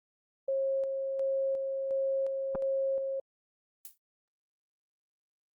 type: tone with tremolo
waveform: sine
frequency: 540 Hz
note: C#5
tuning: 45 cents flat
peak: -27 dBFS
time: 0.48-3.2 s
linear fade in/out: 5 ms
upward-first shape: square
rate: 1.4 Hz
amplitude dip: 35%
type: clicks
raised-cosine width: 1 ms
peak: -23 dBFS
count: 2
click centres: 2.55 / 2.555 s
type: noise with exponential decay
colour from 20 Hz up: violet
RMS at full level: -40 dBFS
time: 3.85-3.98 s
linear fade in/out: 1 ms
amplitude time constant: 27 ms
effects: Opus 32 kbps